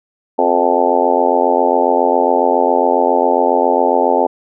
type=harmonic tone with a mistuned harmonic; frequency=87.31 Hz; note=F2; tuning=in tune; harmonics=3 / 4 / 5 / 6 / 7 / 8 / 9 / 10; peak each=-21 / -21 / -18 / -18 / -18 / -21 / -18 / -17 dBFS; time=0.38-4.27 s; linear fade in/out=10 ms; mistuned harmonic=4; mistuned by=+33 cents; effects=none